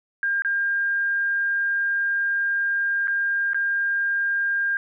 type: tone with dropouts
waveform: sine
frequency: 1605 Hz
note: G6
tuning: 40 cents sharp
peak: -20 dBFS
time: 0.23-4.77 s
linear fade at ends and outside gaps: 1 ms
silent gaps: 0.421-0.448 / 3.073-3.08 / 3.533-3.545 s
effects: none